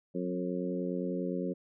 harmonic tone with a mistuned harmonic, 89.9 Hz, F#2, 49 cents flat, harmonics 2 / 3 / 4 / 5 / 6, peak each -35 / -37 / -38 / -39 / -40 dBFS, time 0.14-1.54 s, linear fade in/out 20 ms, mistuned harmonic 2, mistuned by +24 cents, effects none

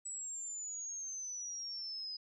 sine exponential sweep, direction down, 7902 to 4978 Hz, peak -40 dBFS, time 0.05-2.17 s, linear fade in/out 10 ms, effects none

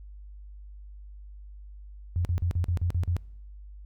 sine tone bursts, 87.31 Hz, F2, in tune, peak -23 dBFS, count 8, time 2.16-3.166 s, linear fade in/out 0 ms, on 89 ms, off 42 ms, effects noise-tail reverb RT60 0.9 s tail -25 dB re dry + added 50 Hz sine -42 dBFS peak until 3.85 s

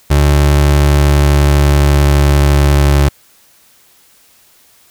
30% pulse tone with pitch glide, 72.5 to 71.13 Hz, D2 to C#2, -22 to +45 cents, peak -4 dBFS, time 0.1-3.09 s, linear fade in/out 10 ms, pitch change -33 cents, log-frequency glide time 0.38-2.93 s, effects white hiss -48 dBFS RMS until 4.9 s

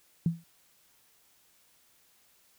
sine tone with exponential decay, 167 Hz, E3, 23 cents sharp, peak -20 dBFS, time 0.26-0.44 s, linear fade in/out 2 ms, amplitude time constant 38 ms, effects white hiss -65 dBFS RMS until 2.58 s

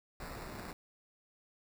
pink noise with sample-and-hold, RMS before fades -45 dBFS, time 0.2-0.73 s, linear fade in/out 2 ms, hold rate 3150 Hz, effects none

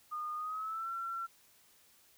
sine tone with pitch glide, 1222 to 1355.9 Hz, D#6 to E6, -32 to +48 cents, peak -36 dBFS, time 0.11-1.27 s, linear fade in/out 20 ms, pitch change +180 cents, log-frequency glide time 0.35-0.9 s, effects white hiss -65 dBFS RMS until 2.17 s

